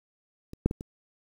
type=clicks; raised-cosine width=3 ms; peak=-27 / -8 / -18 / -24 dBFS; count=4; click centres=0.534 / 0.66 / 0.711 / 0.809 s; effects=8-bit